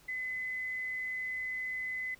sine tone with frequency modulation, 2025 Hz, B6, 43 cents sharp, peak -34 dBFS, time 0.08-2.15 s, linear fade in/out 10 ms, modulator 34.8 Hz, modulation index 0.24, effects pink hiss -61 dBFS RMS until 2.19 s

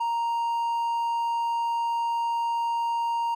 triangle tone, 932.3 Hz, A#5, in tune, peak -22 dBFS, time 0-3.35 s, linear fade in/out 10 ms, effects none

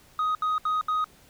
sine tone bursts, 1252 Hz, D#6, 10 cents sharp, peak -20 dBFS, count 4, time 0.19-1.043 s, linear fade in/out 2 ms, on 160 ms, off 71 ms, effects tanh soft clip ceiling -22 dBFS + pink hiss -56 dBFS RMS until 1.29 s

